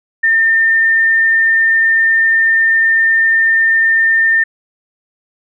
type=tone; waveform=sine; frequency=1807 Hz; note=A6; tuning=46 cents sharp; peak=-8 dBFS; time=0.23-4.44 s; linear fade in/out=10 ms; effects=none